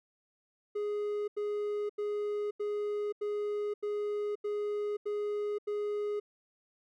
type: tone bursts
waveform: triangle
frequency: 415.3 Hz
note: G#4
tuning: in tune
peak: -29 dBFS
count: 9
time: 0.75-6.2 s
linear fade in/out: 10 ms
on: 530 ms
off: 85 ms
effects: none